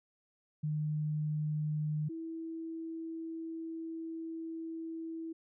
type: tone pair in turn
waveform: sine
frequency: 152 / 326.4 Hz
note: D#3 / E4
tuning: -40 / -17 cents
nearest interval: octave + minor second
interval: 1323 cents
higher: second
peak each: -31 / -38 dBFS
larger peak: first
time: 0.63-2.09 / 2.09-5.33 s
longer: second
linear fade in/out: 10 ms
effects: none